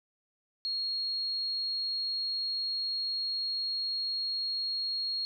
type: tone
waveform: sine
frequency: 4286 Hz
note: C8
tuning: 41 cents sharp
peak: -30 dBFS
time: 0.65-5.25 s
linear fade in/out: 0 ms
effects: none